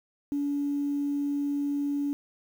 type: tone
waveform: sine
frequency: 285.7 Hz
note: D4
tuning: 48 cents flat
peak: -25 dBFS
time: 0.32-2.13 s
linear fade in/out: 0 ms
effects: tanh soft clip ceiling -21 dBFS + 9-bit